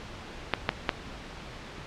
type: clicks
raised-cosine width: 0.3 ms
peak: -6 dBFS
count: 3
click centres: 0.537 / 0.691 / 0.892 s
effects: pink hiss -42 dBFS RMS until 1.86 s + low-pass 4000 Hz 12 dB/octave